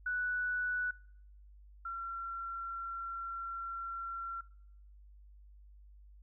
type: tone pair in turn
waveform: sine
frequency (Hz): 1480 / 1363.4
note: F#6 / F6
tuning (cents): 0 / -42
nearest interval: minor second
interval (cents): 142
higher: first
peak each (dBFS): -32 / -37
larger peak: first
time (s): 0.06-0.91 / 1.85-4.41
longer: second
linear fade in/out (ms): 5
effects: noise-tail reverb RT60 0.7 s tail -24 dB re dry + added 50 Hz sine -54 dBFS peak until 6.22 s